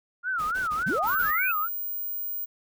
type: tone with vibrato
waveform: sine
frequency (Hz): 1371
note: F6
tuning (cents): -32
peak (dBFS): -25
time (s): 0.23-1.69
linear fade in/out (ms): 50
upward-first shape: sine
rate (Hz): 3.5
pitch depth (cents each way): 200
type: noise bursts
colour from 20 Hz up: pink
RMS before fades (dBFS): -42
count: 6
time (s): 0.38-1.32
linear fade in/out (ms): 20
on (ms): 140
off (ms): 20
type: linear sweep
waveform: sine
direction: up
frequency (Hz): 120.7 to 2637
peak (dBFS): -26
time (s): 0.86-1.52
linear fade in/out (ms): 10
type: tone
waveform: sine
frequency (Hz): 15400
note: B9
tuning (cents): -45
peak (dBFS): -29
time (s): 1.06-2.46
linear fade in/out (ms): 20
effects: none